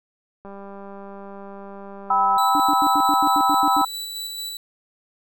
click train, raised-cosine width 1 ms, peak -26 dBFS, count 381, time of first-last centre 0.45-2.369 s, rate 198 Hz
sine chord, E minor, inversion first, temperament equal with one note detuned, 784 / 987.8 / 1298.1 Hz, G5 / B5 / E6, 0 / 0 / -27 cents, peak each -20 dBFS, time 2.1-3.85 s, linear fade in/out 5 ms
sawtooth tone with tremolo, 3951 Hz, B7, in tune, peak -25 dBFS, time 2.38-4.57 s, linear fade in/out 2 ms, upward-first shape square, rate 4.5 Hz, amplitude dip 25%
sine tone bursts, 293.7 Hz, D4, in tune, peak -23 dBFS, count 10, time 2.55-3.814 s, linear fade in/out 0 ms, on 49 ms, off 86 ms
effects none

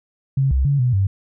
sine tone with pitch steps, 135.4 / 65.9 / 141.1 / 124.6 / 97.3 Hz, C#3 / C2 / C#3 / B2 / G2, -40 / +13 / +31 / +16 / -12 cents, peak -14 dBFS, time 0.37-1.07 s, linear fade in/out 5 ms, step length 140 ms, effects none

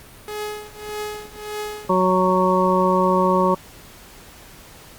sawtooth tone with tremolo, 421.3 Hz, G#4, 25 cents sharp, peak -21 dBFS, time 0.28-1.88 s, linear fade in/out 0 ms, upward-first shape triangle, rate 1.7 Hz, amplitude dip 95%
clicks, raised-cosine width 2 ms, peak -29 dBFS, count 8, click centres 0.89 / 1.146 / 1.254 / 1.359 / 1.85 / 2.278 / 2.476 / 2.668 s
harmonic tone, 185 Hz, F#3, in tune, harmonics 1 / 2 / 3 / 5 / 6, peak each -21 / -21 / -21 / -21 / -21 dBFS, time 1.89-3.55 s, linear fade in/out 10 ms
effects pink hiss -44 dBFS RMS until 4.98 s + Opus 48 kbps

